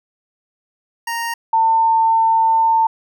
25% pulse / sine tone pair in turn, 930 / 899.4 Hz, A#5 / A5, -4 / +38 cents, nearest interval minor second, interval 58 cents, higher first, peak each -17 / -11 dBFS, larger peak second, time 1.07-1.34 / 1.53-2.87 s, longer second, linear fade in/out 5 ms, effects none

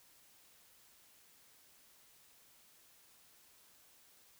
silence, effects white hiss -65 dBFS RMS until 4.39 s

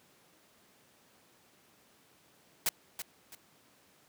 white noise with echo, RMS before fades -29 dBFS, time 2.66-2.69 s, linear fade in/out 2 ms, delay 330 ms, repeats 2, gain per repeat -10 dB, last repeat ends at 3.35 s, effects pink hiss -64 dBFS RMS until 4.08 s + high-pass 150 Hz 12 dB/octave

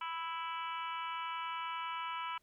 harmonic tone, 329.6 Hz, E4, in tune, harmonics 3 / 4 / 5 / 6 / 7 / 8 / 9 / 10, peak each -40 / -42 / -52 / -57 / -47 / -52 / -48 / -60 dBFS, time 0.01-2.38 s, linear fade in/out 5 ms, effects pink hiss -75 dBFS RMS until 2.42 s

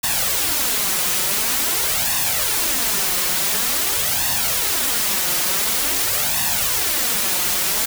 white noise with flanger, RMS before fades -20 dBFS, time 0.03-7.86 s, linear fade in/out 10 ms, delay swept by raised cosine 1.1 to 5.6 ms, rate 0.47 Hz, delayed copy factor +0.65, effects none

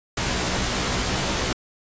pink noise with comb filter, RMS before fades -24 dBFS, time 0.17-1.53 s, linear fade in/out 5 ms, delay 16 ms, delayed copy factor +0.7, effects resampled to 16000 Hz

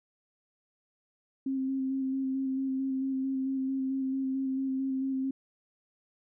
sine tone with vibrato, 266 Hz, C4, 29 cents sharp, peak -28 dBFS, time 1.46-5.31 s, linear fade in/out 5 ms, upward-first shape square, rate 4.5 Hz, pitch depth 14 cents each way, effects none

